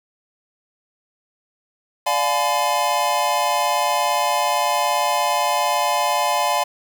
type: chord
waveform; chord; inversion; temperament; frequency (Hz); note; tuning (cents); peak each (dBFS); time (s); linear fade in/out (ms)
square; D diminished seventh; none; just; 587.3 / 704.8 / 845.8 / 1014.9; D5 / F5 / Ab5 / Cb6; 0 / +16 / +31 / +47; -26 / -24 / -23 / -23; 2.06-6.64; 10
effects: 7-bit